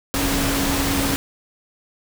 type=tone in noise; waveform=sine; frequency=277.2 Hz; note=C#4; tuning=in tune; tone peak=-23 dBFS; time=0.14-1.16 s; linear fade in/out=0 ms; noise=pink; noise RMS=-22 dBFS; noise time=0.14-1.16 s; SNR=-4 dB; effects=none